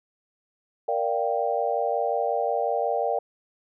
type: chord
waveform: sine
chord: G minor seventh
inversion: first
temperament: equal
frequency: 466.2 / 587.3 / 698.5 / 784 Hz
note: Bb4 / D5 / F5 / G5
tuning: 0 / 0 / 0 / 0 cents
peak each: -28 dBFS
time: 0.88-3.19 s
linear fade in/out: 5 ms
effects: none